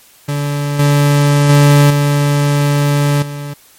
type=tone with level steps; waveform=40% pulse; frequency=144.4 Hz; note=D3; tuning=29 cents flat; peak=-14 / -7 / -4 / -9 / -21 dBFS; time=0.28-3.54 s; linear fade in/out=10 ms; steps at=0.79 / 1.49 / 1.9 / 3.22 s; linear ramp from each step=5 ms; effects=white hiss -45 dBFS RMS until 3.78 s + MP3 64 kbps